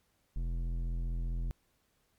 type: tone with low-pass filter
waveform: square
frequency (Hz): 42.37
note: E1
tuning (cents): +48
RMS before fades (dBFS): -34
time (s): 0.36-1.51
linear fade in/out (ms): 0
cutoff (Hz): 180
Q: 0.68
effects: pink hiss -74 dBFS RMS until 2.18 s + MP3 96 kbps